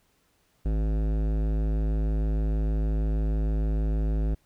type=tone with hard clipping; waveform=sine; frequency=53.2 Hz; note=G#1; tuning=42 cents sharp; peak=-25 dBFS; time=0.65-4.35 s; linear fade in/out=10 ms; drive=16 dB; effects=pink hiss -68 dBFS RMS until 4.45 s

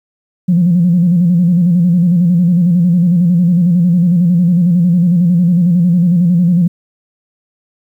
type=tone with vibrato; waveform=sine; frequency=174.61 Hz; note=F3; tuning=in tune; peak=-6 dBFS; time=0.48-6.68 s; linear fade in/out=10 ms; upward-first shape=square; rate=11 Hz; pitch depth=66 cents each way; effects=tanh soft clip ceiling -2 dBFS + 8-bit

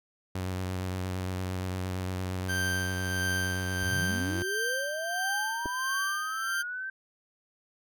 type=tone with vibrato; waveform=sawtooth; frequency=92.5 Hz; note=F#2; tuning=in tune; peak=-27 dBFS; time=0.35-4.43 s; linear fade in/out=5 ms; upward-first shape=square; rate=8.7 Hz; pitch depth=18 cents each way
type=tone with tremolo; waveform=40% pulse; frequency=1568 Hz; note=G6; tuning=in tune; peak=-27 dBFS; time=2.48-6.63 s; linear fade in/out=20 ms; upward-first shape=sine; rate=1.5 Hz; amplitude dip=55%
type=linear sweep; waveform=sine; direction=up; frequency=65 to 1568 Hz; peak=-33 dBFS; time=3.82-6.9 s; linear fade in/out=5 ms
type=clicks; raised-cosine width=2 ms; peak=-23 dBFS; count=2; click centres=5.657 / 5.66 s
effects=none

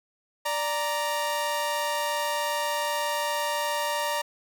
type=tone pair together; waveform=sawtooth; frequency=587.3 / 932.3 Hz; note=D5 / A#5; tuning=0 / 0 cents; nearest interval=minor sixth; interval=800 cents; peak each=-26 / -24 dBFS; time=0.45-4.22 s; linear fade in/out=10 ms; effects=9-bit

